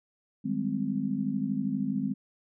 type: chord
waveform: sine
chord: Ab major seventh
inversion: second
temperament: just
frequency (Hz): 155.74 / 194.67 / 207.7 / 259.6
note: Eb3 / G3 / Ab3 / C4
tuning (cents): +2 / -12 / 0 / -13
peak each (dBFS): -37 / -34 / -31 / -31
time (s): 0.44-2.14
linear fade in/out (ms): 20
effects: none